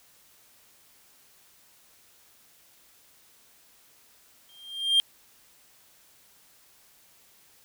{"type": "tone with exponential growth", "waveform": "triangle", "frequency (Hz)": 3195, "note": "G7", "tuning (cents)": 32, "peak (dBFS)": -14, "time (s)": [4.49, 5], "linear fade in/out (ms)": 0, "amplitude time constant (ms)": 110, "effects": ["white hiss -59 dBFS RMS until 7.64 s"]}